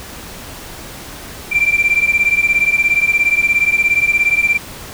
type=beating tone pair; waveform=sine; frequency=2349 / 2366 Hz; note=D7 / D7; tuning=0 / +12 cents; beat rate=17 Hz; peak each=-13 dBFS; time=1.51-4.58 s; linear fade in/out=20 ms; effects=tanh soft clip ceiling -5 dBFS + pink hiss -32 dBFS RMS until 4.93 s